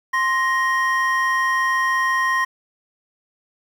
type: tone pair together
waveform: triangle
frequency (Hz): 1050 / 1872.8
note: C6 / A#6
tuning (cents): +6 / +8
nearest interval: minor seventh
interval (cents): 1002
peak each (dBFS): -18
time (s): 0.13-2.45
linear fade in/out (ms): 10
effects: 8-bit